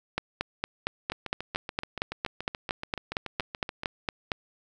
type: two click trains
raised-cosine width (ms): 0.3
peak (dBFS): -11 / -18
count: 19 / 20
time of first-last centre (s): 0.18-4.318 / 1.12-3.834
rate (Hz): 4.35 / 7
effects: none